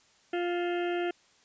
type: harmonic tone with a mistuned harmonic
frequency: 350 Hz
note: F4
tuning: 4 cents sharp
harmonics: 1 / 2 / 4 / 5 / 6 / 7 / 8 / 9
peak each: -29 / -35 / -41 / -43 / -45 / -46 / -47 / -48 dBFS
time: 0.33-1.11 s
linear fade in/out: 5 ms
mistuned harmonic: 7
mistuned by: +78 cents
effects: white hiss -63 dBFS RMS until 1.44 s + resampled to 16000 Hz